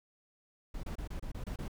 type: noise bursts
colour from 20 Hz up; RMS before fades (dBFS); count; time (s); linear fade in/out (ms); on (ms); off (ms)
brown; -39; 8; 0.74-1.681; 5; 94; 27
effects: none